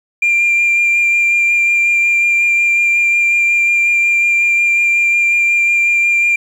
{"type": "tone with vibrato", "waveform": "sine", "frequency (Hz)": 2386, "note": "D7", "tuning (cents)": 27, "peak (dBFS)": -8, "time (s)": [0.22, 6.36], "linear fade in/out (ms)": 5, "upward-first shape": "sine", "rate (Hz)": 5.5, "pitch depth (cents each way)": 12, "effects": ["tanh soft clip ceiling -7 dBFS", "7-bit"]}